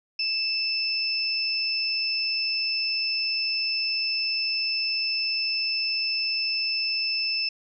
sine tone pair together, 2637 / 5263 Hz, E7 / E8, 0 / -4 cents, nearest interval octave, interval 1196 cents, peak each -29 / -25 dBFS, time 0.19-7.49 s, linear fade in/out 5 ms, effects none

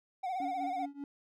triangle tone with vibrato, 740 Hz, F#5, in tune, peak -31 dBFS, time 0.23-0.86 s, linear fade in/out 10 ms, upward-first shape sine, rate 16 Hz, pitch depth 75 cents each way
triangle tone with tremolo, 282.5 Hz, C#4, 33 cents sharp, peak -34 dBFS, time 0.4-1.04 s, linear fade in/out 2 ms, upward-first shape triangle, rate 5.1 Hz, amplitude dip 95%
effects none

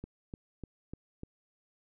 click train, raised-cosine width 3 ms, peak -28 dBFS, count 5, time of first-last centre 0.04-1.234 s, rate 3.35 Hz, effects none

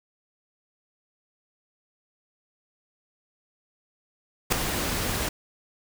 pink noise with ADSR envelope, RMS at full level -18 dBFS, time 4.5-5.29 s, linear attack 24 ms, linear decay 3 ms, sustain -10 dB, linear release 7 ms, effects none

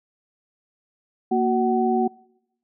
sine tone cluster, 233.9 / 369.9 / 752 Hz, A#3 / F#4 / F#5, +6 / 0 / +28 cents, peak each -22 dBFS, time 1.31-2.08 s, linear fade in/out 10 ms, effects noise-tail reverb RT60 0.9 s tail -26 dB re dry

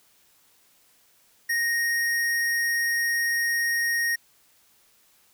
square tone, 1864.7 Hz, A#6, in tune, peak -23 dBFS, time 1.49-4.16 s, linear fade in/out 10 ms, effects white hiss -61 dBFS RMS until 5.33 s

